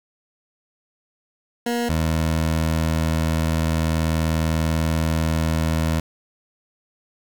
20% pulse tone pair in turn, 237.9 / 80.38 Hz, A#3 / E2, +35 / -43 cents, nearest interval octave + perfect fifth, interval 1878 cents, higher first, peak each -16 / -14 dBFS, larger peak second, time 1.66-1.89 / 1.89-6 s, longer second, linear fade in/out 5 ms, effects 8-bit

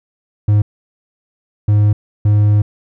triangle tone bursts at uneven times, 104.3 Hz, G#2, 8 cents sharp, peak -6 dBFS, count 3, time 0.48-0.62 / 1.68-1.93 / 2.25-2.62 s, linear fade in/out 5 ms, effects none

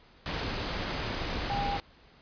sine tone in noise, 805 Hz, G5, 46 cents sharp, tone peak -30 dBFS, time 1.5-1.77 s, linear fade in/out 0 ms, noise pink, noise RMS -33 dBFS, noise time 0.26-1.8 s, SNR 0 dB, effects pink hiss -58 dBFS RMS until 2.21 s + resampled to 11025 Hz

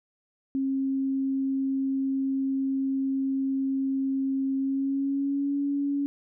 sine tone with pitch glide, 269.1 to 282.5 Hz, C4 to C#4, +49 to +33 cents, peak -24 dBFS, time 0.55-6.06 s, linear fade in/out 0 ms, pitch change +84 cents, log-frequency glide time 4.59-5.56 s, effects none

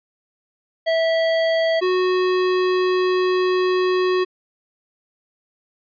square tone pair in turn, 654 / 367.8 Hz, E5 / F#4, -14 / -10 cents, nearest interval minor seventh, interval 996 cents, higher first, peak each -17 dBFS, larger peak neither, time 0.86-1.81 / 1.81-4.25 s, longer second, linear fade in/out 20 ms, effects resampled to 11025 Hz

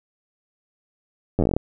slowing click train, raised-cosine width 2 ms, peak -7 dBFS, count 11, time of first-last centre 1.39-1.565 s, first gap 10 ms, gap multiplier 1.12, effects none

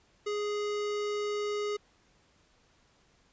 square tone, 415.3 Hz, G#4, in tune, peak -31 dBFS, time 0.26-1.77 s, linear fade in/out 10 ms, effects pink hiss -66 dBFS RMS until 3.32 s + resampled to 16000 Hz

